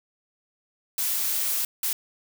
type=noise bursts at uneven times; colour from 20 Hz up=blue; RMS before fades=-26 dBFS; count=2; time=0.98-1.65 / 1.83-1.93 s; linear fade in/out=2 ms; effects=none